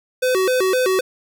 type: tone with vibrato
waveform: square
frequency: 437.1 Hz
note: A4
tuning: 11 cents flat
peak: -16 dBFS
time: 0.22-1.01 s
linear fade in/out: 10 ms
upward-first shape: square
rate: 3.9 Hz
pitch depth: 260 cents each way
effects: none